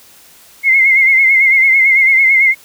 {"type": "tone with vibrato", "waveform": "sine", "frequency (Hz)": 2125, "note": "C7", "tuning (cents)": 26, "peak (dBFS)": -6, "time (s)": [0.63, 2.55], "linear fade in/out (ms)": 50, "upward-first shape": "sine", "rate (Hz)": 9, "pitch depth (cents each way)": 55, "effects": ["white hiss -43 dBFS RMS until 2.64 s"]}